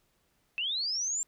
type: linear sweep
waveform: sine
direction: up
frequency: 2600 to 7440 Hz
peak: -29 dBFS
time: 0.58-1.23 s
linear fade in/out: 0 ms
effects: pink hiss -72 dBFS RMS until 1.27 s